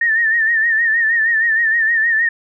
sine tone with vibrato, 1815 Hz, A#6, 47 cents flat, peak -12 dBFS, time 0.01-2.29 s, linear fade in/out 5 ms, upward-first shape sine, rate 6.4 Hz, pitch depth 67 cents each way, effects none

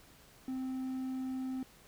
triangle tone, 260.3 Hz, C4, 9 cents flat, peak -33 dBFS, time 0.48-1.63 s, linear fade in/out 2 ms, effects pink hiss -60 dBFS RMS until 1.87 s

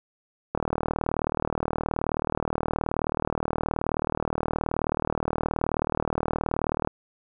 click train, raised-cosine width 1 ms, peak -11 dBFS, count 247, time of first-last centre 0.55-6.874 s, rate 38.9 Hz, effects none

